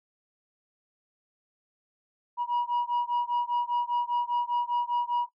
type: beating tone pair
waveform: sine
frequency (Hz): 961 / 966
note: B5 / B5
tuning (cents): -48 / -39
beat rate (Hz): 5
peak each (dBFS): -26 / -27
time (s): 2.37-5.29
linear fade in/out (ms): 50
effects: noise-tail reverb RT60 0.1 s tail -18 dB re dry + tanh soft clip ceiling -22 dBFS